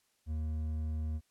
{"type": "tone with hard clipping", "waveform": "triangle", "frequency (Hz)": 77.78, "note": "D#2", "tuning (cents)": 0, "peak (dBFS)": -34, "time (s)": [0.26, 1.21], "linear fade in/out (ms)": 50, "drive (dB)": 9, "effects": ["white hiss -74 dBFS RMS until 1.3 s", "low-pass 11000 Hz 12 dB/octave"]}